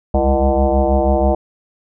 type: tone with frequency modulation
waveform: sine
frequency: 336.9 Hz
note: E4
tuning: 38 cents sharp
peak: -11 dBFS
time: 0.14-1.35 s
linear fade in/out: 5 ms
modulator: 136 Hz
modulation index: 3.2
effects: none